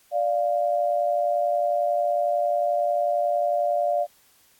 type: tone pair together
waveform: sine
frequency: 587.3 / 698.4 Hz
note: D5 / F5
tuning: 0 / 0 cents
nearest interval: minor third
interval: 300 cents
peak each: -23 dBFS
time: 0.11-4.07 s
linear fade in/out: 50 ms
effects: white hiss -59 dBFS RMS until 4.59 s + AAC 64 kbps